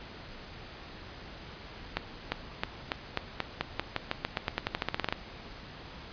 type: accelerating click train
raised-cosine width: 0.3 ms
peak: -12 dBFS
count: 23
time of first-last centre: 1.97-5.125 s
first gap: 350 ms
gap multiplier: 0.9
effects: pink hiss -46 dBFS RMS until 6.12 s + resampled to 11025 Hz